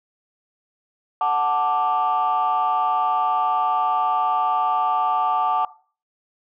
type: chord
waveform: sine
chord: D major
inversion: first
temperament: equal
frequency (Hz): 740 / 880 / 1174.7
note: F#5 / A5 / D6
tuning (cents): 0 / 0 / 0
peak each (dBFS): -21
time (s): 1.21-5.65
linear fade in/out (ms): 2
effects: noise-tail reverb RT60 0.4 s tail -18 dB re dry + tanh soft clip ceiling -12 dBFS